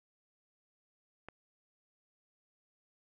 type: click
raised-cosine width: 0.5 ms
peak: -30 dBFS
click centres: 1.286 s
effects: none